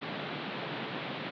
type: band-pass noise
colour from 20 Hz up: pink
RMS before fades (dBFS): -38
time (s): 0.01-1.31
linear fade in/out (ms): 20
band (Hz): 130 to 3900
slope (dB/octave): 48
effects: none